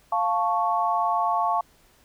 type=chord; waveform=sine; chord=F augmented; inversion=none; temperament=equal; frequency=698.5 / 880 / 1108.7 Hz; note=F5 / A5 / C#6; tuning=0 / 0 / 0 cents; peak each=-25 dBFS; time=0.12-1.61 s; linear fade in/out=5 ms; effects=pink hiss -59 dBFS RMS until 2.04 s